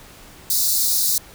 white high-pass noise, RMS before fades -19 dBFS, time 0.5-1.18 s, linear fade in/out 2 ms, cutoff 3800 Hz, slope 96 dB/octave, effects pink hiss -44 dBFS RMS until 1.34 s

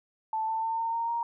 sine tone with pitch steps, 880 / 890.7 / 901.6 / 912.6 / 923.8 / 935 Hz, A5 / A5 / A5 / A#5 / A#5 / A#5, 0 / +21 / +42 / -37 / -16 / +5 cents, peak -27 dBFS, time 0.33-1.23 s, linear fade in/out 2 ms, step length 150 ms, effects none

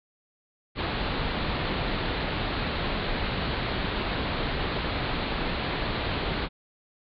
pink low-pass noise, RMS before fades -29 dBFS, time 0.75-6.49 s, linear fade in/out 50 ms, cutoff 4400 Hz, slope 96 dB/octave, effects none

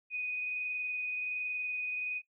sine tone with frequency modulation, 2489 Hz, D#7, in tune, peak -33 dBFS, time 0.1-2.22 s, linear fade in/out 50 ms, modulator 21.3 Hz, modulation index 0.98, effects noise-tail reverb RT60 0.1 s tail -18 dB re dry

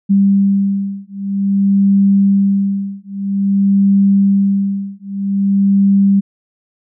sine beating tone pair, 197.3 / 197.81 Hz, G3 / G3, +11 / +16 cents, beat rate 0.51 Hz, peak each -13 dBFS, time 0.09-6.21 s, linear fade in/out 20 ms, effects none

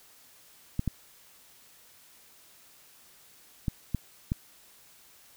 clicks, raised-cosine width 5 ms, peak -15 dBFS, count 5, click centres 0.794 / 0.877 / 3.682 / 3.947 / 4.319 s, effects white hiss -57 dBFS RMS until 5.36 s

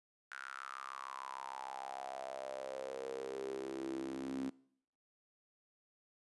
sawtooth tone with high-pass filter sweep, 66.6 Hz, C2, 31 cents sharp, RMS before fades -44 dBFS, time 0.31-4.5 s, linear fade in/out 10 ms, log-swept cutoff 1500 to 260 Hz, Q 7.9, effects noise-tail reverb RT60 0.7 s tail -23 dB re dry + resampled to 24000 Hz

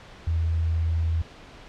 sine tone, 81.8 Hz, E2, 13 cents flat, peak -21 dBFS, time 0.27-1.22 s, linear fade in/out 5 ms, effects pink hiss -46 dBFS RMS until 1.68 s + low-pass 4000 Hz 12 dB/octave

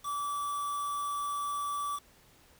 triangle tone with quantisation, 1156 Hz, D6, 28 cents flat, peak -30 dBFS, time 0.03-2 s, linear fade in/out 50 ms, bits 7, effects pink hiss -61 dBFS RMS until 2.59 s

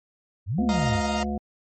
sine exponential two-way sweep, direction up then down, 82 to 261.6 to 82 Hz, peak -23 dBFS, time 0.46-1.02 s, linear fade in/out 50 ms, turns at 0.63 s
harmonic tone, 71.6 Hz, D2, 43 cents flat, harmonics 1 / 3 / 5 / 7 / 9 / 10, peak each -32 / -27 / -36 / -39 / -43 / -34 dBFS, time 0.58-1.38 s, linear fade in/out 5 ms
sawtooth chord, Eb suspended second, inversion none, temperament equal, 622.3 / 698.5 / 932.3 Hz, Eb5 / F5 / Bb5, 0 / 0 / 0 cents, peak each -27 dBFS, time 0.69-1.23 s, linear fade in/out 0 ms
effects MP3 32 kbps

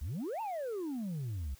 sine exponential two-way sweep, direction up then down, 61.74 to 932.3 to 61.74 Hz, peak -32 dBFS, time 0.01-1.55 s, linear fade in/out 10 ms, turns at 0.41 s, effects tanh soft clip ceiling -34 dBFS + white hiss -61 dBFS RMS until 1.59 s

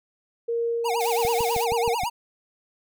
sine tone with tremolo, 466.2 Hz, A#4, in tune, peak -22 dBFS, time 0.48-1.95 s, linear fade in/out 10 ms, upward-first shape sine, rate 1.6 Hz, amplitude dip 30%
square tone with vibrato, 829 Hz, G#5, 3 cents flat, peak -25 dBFS, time 0.84-2.1 s, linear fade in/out 20 ms, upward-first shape sine, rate 9.1 Hz, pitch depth 270 cents each way
white high-pass noise, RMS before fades -35 dBFS, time 1-1.65 s, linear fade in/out 10 ms, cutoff 2400 Hz, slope 12 dB/octave
click train, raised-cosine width 5 ms, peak -22 dBFS, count 6, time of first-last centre 1.25-2.035 s, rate 6.37 Hz
effects none

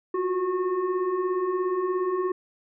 sine tone with frequency modulation, 370 Hz, F#4, in tune, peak -23 dBFS, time 0.14-2.32 s, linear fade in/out 5 ms, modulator 723 Hz, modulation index 0.82, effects none

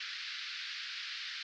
white band-pass noise, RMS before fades -42 dBFS, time 0-1.43 s, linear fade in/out 5 ms, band 1400 to 4900 Hz, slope 48 dB/octave, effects none

